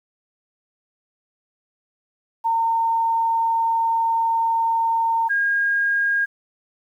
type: tone pair in turn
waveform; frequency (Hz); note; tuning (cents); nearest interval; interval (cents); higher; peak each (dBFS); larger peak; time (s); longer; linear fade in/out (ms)
sine; 912 / 1625; A#5 / G#6; -38 / -38; minor seventh; 1000; second; -17; neither; 2.44-5.29 / 5.29-6.26; first; 20
effects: 9-bit

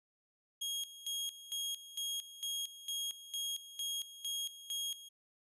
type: tone with tremolo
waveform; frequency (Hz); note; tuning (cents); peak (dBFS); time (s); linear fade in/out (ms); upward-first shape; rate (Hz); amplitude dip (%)
sawtooth; 3273; G#7; -26; -33; 0.61-5.09; 10; square; 2.2; 80
effects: resampled to 32000 Hz

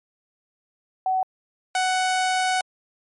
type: tone pair in turn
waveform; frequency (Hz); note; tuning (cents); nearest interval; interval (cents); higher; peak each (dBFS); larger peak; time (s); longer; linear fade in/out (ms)
sine / sawtooth; 752 / 743.8; F#5 / F#5; +28 / +9; unison; 19; first; -19 / -16; second; 1.06-1.23 / 1.75-2.61; second; 2
effects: MP3 48 kbps

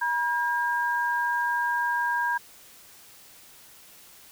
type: tone pair together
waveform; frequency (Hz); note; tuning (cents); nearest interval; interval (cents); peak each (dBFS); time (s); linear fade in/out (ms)
sine; 959.1 / 1613; A#5 / G6; +49 / +49; major sixth; 900; -26; 0.01-2.38; 10
effects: white hiss -51 dBFS RMS until 4.31 s

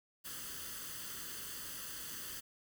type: noise with comb filter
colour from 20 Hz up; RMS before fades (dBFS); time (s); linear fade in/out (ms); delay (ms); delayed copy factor
white; -45; 0.24-2.41; 20; 0.64; +0.7
effects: none

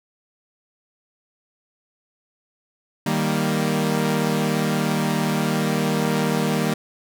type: chord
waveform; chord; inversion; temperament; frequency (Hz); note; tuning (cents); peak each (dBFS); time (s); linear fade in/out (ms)
sawtooth; Eb major; none; equal; 155.56 / 196 / 233.1; Eb3 / G3 / Bb3; 0 / 0 / 0; -20; 3.06-6.74; 5
effects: none

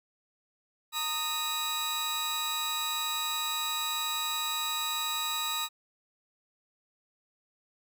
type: tone cluster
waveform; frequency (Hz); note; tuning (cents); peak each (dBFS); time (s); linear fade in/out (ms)
sawtooth; 919 / 1240 / 3883; A#5 / D#6 / B7; -25 / -6 / -30; -35 / -31 / -29; 0.92-5.69; 50
effects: none

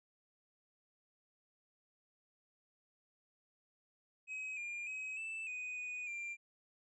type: tone with pitch steps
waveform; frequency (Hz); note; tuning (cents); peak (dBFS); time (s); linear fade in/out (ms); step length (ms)
triangle; 2539 / 2400 / 2540 / 2643 / 2492 / 2477 / 2377; D#7 / D7 / D#7 / E7 / D#7 / D#7 / D7; +34 / +37 / +35 / +4 / +2 / -8 / +20; -39; 4.27-6.37; 50; 300
effects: resampled to 24000 Hz

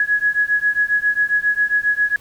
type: beating tone pair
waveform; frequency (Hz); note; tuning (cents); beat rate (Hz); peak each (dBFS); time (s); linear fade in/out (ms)
sine; 1674 / 1681.4; G#6 / G#6; +13 / +21; 7.4; -18; 0-2.16; 2
effects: pink hiss -48 dBFS RMS until 2.2 s

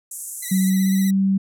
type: band-pass noise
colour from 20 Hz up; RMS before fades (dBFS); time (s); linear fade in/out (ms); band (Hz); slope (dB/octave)
white; -33; 0.11-0.7; 5; 6900 to 12000; 48
type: tone with vibrato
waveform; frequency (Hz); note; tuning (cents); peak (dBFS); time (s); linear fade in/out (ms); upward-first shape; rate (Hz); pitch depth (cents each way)
5% pulse; 1975.5; B6; 0; -20; 0.42-1.11; 10; sine; 16; 50
type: tone with pitch glide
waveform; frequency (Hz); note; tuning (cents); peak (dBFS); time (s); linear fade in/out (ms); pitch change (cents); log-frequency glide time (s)
sine; 188.6 to 193.79; F#3 to G3; +33 to -20; -15; 0.51-1.38; 10; +47; 0.65-1.11
effects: none

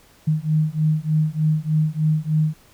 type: beating tone pair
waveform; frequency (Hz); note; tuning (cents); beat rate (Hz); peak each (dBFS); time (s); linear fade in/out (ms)
sine; 153.5 / 156.8; D#3 / D#3; -23 / +14; 3.3; -20; 0.27-2.54; 10
effects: pink hiss -53 dBFS RMS until 2.73 s

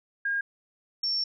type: tone pair in turn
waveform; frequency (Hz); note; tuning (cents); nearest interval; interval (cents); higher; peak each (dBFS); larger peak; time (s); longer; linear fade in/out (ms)
sine; 1620 / 5449; G#6 / F8; -43 / -44; octave + major sixth; 2099; second; -25 / -25; neither; 0.25-0.41 / 1.03-1.24; second; 5
effects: none

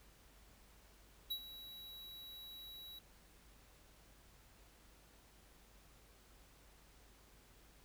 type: tone with ADSR envelope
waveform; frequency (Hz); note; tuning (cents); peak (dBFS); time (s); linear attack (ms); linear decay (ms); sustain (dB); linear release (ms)
square; 3900; B7; -23; -37; 1.3-2.99; 13; 74; -14; 4
effects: added 50 Hz sine -66 dBFS peak until 7.84 s + pink hiss -66 dBFS RMS until 7.84 s

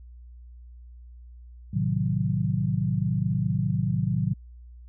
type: chord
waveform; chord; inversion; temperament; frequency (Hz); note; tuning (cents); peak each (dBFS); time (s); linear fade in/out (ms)
sine; A diminished seventh; none; equal; 110 / 130.81 / 155.56 / 185; A2 / C3 / Eb3 / Gb3; 0 / 0 / 0 / 0; -28; 1.73-4.34; 10
effects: added 60 Hz sine -43 dBFS peak until 4.88 s

